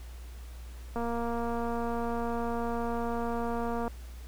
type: click train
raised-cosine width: 1 ms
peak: -21 dBFS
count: 684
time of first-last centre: 0.96-3.879 s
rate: 234 Hz
effects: added 60 Hz sine -41 dBFS peak until 4.27 s + pink hiss -55 dBFS RMS until 4.27 s